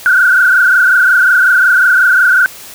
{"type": "tone with frequency modulation", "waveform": "sine", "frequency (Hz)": 1480, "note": "F#6", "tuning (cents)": 0, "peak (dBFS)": -5, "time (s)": [0.06, 2.46], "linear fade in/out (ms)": 0, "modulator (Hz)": 25.5, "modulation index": 2.8, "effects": ["white hiss -32 dBFS RMS until 2.74 s"]}